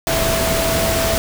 sine tone in noise, 659.3 Hz, E5, in tune, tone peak -20 dBFS, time 0.07-1.18 s, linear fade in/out 0 ms, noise pink, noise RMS -19 dBFS, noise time 0.07-1.18 s, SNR -4 dB, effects none

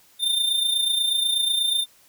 square tone with amplitude modulation, 3605 Hz, A7, 41 cents sharp, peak -18 dBFS, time 0.19-1.86 s, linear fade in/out 50 ms, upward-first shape sine, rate 28.2 Hz, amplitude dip 55%, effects white hiss -56 dBFS RMS until 2.08 s

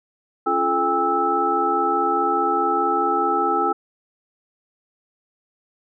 sine tone cluster, 275.2 / 344.9 / 429.7 / 802 / 1311 Hz, C#4 / F4 / A4 / G5 / E6, -12 / -22 / -41 / +39 / -10 cents, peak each -30 / -25 / -26 / -22 / -21 dBFS, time 0.46-3.73 s, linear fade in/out 10 ms, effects none

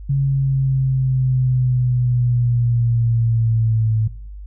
sine exponential sweep, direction down, 138.59 to 109.5 Hz, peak -14 dBFS, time 0.09-4.08 s, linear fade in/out 10 ms, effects noise-tail reverb RT60 0.6 s tail -21 dB re dry + added 50 Hz sine -31 dBFS peak until 4.46 s

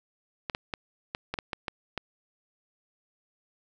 clicks, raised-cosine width 0.3 ms, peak -15 dBFS, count 9, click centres 0.498 / 0.549 / 0.738 / 1.149 / 1.34 / 1.388 / 1.532 / 1.682 / 1.977 s, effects none

